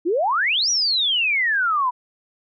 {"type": "exponential two-way sweep", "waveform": "sine", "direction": "up then down", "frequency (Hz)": [311.1, 5920, 963], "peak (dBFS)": -17, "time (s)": [0.05, 1.91], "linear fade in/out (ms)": 20, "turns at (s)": 0.7, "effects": []}